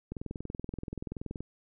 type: click train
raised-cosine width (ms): 3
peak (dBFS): -24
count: 28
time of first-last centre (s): 0.12-1.406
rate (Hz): 21
effects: none